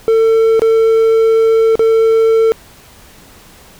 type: tone with dropouts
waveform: triangle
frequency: 448.7 Hz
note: A4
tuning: 34 cents sharp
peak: -5 dBFS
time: 0.08-2.52 s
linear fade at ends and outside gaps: 0 ms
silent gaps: 0.595-0.619 / 1.755-1.794 s
effects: pink hiss -41 dBFS RMS until 3.79 s